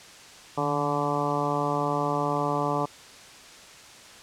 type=harmonic tone with a mistuned harmonic; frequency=144.9 Hz; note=D3; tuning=23 cents flat; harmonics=1 / 2 / 3 / 4 / 5 / 6 / 7 / 8; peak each=-32 / -32 / -32 / -32 / -32 / -32 / -32 / -32 dBFS; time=0.57-2.86 s; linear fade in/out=10 ms; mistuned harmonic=1; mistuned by=+61 cents; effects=white hiss -47 dBFS RMS until 4.22 s + low-pass 7000 Hz 12 dB/octave